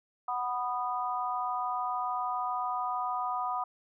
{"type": "chord", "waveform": "sine", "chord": "B major", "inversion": "second", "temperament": "just", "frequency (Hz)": [740.8, 987.8, 1234.7], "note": ["F#5", "B5", "D#6"], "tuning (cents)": [2, 0, -14], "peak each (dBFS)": -34, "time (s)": [0.28, 3.64], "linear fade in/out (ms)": 5, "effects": []}